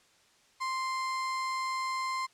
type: tone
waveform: 35% pulse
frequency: 1046.5 Hz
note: C6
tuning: in tune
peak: -29 dBFS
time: 0.6-2.27 s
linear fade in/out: 20 ms
effects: white hiss -64 dBFS RMS until 2.33 s + low-pass 7000 Hz 12 dB/octave